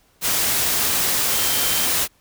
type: tone in noise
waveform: sine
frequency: 3136 Hz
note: G7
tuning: in tune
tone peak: -30 dBFS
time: 1.29-1.9 s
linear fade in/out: 50 ms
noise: white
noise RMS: -20 dBFS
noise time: 0.21-2.08 s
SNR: -13 dB
effects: pink hiss -59 dBFS RMS until 2.2 s